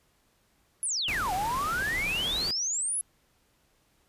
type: exponential two-way sweep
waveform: sine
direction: down then up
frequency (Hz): 11000 to 719 to 11000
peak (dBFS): -27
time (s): 0.83-3.01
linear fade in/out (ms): 0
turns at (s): 1.33
type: noise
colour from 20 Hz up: pink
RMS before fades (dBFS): -37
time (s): 1.08-2.51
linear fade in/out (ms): 2
effects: pink hiss -68 dBFS RMS until 4.08 s + resampled to 32000 Hz